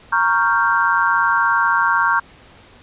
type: chord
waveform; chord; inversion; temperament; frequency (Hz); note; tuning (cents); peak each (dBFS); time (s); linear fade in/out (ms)
sine; G half-diminished seventh; first; equal with one note detuned; 932.3 / 1108.7 / 1390.5 / 1568; Bb5 / Db6 / F6 / G6; 0 / 0 / -8 / 0; -19; 0.12-2.2; 10
effects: pink hiss -46 dBFS RMS until 2.82 s + resampled to 8000 Hz

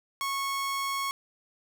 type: tone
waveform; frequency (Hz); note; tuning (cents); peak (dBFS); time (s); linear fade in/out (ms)
sawtooth; 1100; C#6; -14; -25; 0.21-1.11; 0
effects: none

